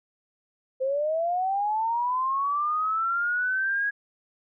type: linear sweep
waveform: sine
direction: up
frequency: 514 to 1661.2 Hz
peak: -23 dBFS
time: 0.8-3.91 s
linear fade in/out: 20 ms
effects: none